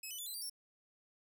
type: tone with pitch steps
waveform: 10% pulse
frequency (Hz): 2575 / 2992 / 3477 / 4041 / 4695 / 5456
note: E7 / F#7 / A7 / B7 / D8 / F8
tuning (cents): -41 / +19 / -21 / +39 / -1 / -41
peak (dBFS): -35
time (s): 0.03-0.498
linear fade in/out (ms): 5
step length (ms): 78
effects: none